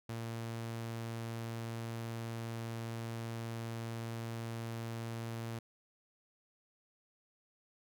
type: tone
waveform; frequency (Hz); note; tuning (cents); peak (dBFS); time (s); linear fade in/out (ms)
sawtooth; 114.9; A#2; -25; -35; 0.09-5.59; 5
effects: none